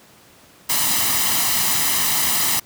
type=noise with comb filter; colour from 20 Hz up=white; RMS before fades=-19 dBFS; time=0.69-2.6 s; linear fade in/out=10 ms; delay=1 ms; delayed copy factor=+0.6; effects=pink hiss -49 dBFS RMS until 2.65 s + high-pass 100 Hz 12 dB/octave